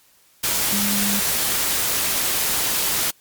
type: tone in noise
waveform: sine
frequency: 203 Hz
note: G#3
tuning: 39 cents flat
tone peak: -23 dBFS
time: 0.72-1.2 s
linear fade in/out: 10 ms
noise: white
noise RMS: -21 dBFS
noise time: 0.43-3.11 s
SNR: -5 dB
effects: white hiss -56 dBFS RMS until 3.2 s + MP3 96 kbps